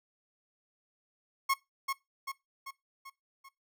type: tone with echo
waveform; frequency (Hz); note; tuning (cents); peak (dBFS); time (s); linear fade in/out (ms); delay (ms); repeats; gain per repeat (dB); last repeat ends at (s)
30% pulse; 1088; C#6; -33; -23; 1.49-1.54; 10; 390; 5; -5; 3.49
effects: noise-tail reverb RT60 0.2 s tail -20 dB re dry